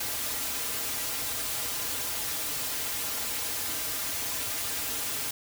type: noise with comb filter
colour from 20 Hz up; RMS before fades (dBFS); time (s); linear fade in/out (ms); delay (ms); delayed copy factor
white; -32; 0-5.31; 5; 5.4; -0.8
effects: none